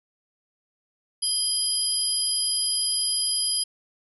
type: tone cluster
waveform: sine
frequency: 3166 / 4923 / 10810 Hz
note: G7 / D#8 / E9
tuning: +17 / -19 / +42 cents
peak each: -32 / -25 / -26 dBFS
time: 1.22-3.64 s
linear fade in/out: 10 ms
effects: none